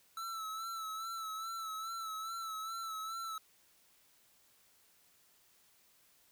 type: tone with vibrato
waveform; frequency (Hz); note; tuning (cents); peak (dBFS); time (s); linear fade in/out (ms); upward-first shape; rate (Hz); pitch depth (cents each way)
square; 1318.5; E6; 0; -40; 0.17-3.38; 2; sine; 2.4; 43
effects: white hiss -68 dBFS RMS until 6.31 s